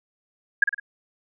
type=tone with echo; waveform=sine; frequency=1640 Hz; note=G#6; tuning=22 cents flat; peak=-11 dBFS; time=0.62-0.64 s; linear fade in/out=5 ms; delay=53 ms; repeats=3; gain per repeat=-7 dB; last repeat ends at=0.799 s; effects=none